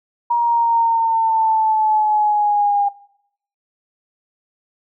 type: linear sweep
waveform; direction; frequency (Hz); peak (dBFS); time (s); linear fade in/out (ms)
sine; down; 950 to 807; -13; 0.3-2.89; 10
effects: noise-tail reverb RT60 0.7 s tail -20 dB re dry